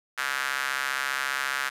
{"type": "tone with high-pass filter", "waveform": "square", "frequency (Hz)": 67.4, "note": "C#2", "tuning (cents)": -48, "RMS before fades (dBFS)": -29, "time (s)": [0.17, 1.7], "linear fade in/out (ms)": 20, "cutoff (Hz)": 1500, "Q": 2.9, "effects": ["resampled to 32000 Hz", "8-bit"]}